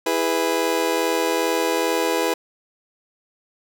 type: chord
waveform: 30% pulse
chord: E major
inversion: none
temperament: just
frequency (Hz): 329.6 / 412 / 494.4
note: E4 / G#4 / B4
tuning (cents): 0 / -14 / +2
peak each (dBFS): -22 / -22 / -20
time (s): 0.06-2.34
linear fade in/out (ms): 5
effects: none